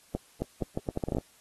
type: accelerating click train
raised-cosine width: 2 ms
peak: -16 dBFS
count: 12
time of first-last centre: 0.15-1.184 s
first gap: 270 ms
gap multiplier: 0.75
effects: white hiss -60 dBFS RMS until 1.4 s + AAC 32 kbps